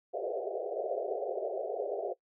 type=band-pass noise; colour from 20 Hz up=pink; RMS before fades=-35 dBFS; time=0.13-2.14 s; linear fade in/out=20 ms; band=380 to 720 Hz; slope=96 dB/octave; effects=noise-tail reverb RT60 0.1 s tail -20 dB re dry